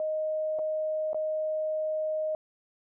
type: tone with dropouts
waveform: sine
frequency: 622.3 Hz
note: D#5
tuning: in tune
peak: -27 dBFS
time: 0-2.35 s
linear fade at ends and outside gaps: 1 ms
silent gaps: 0.588-0.592 / 1.132-1.145 s
effects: none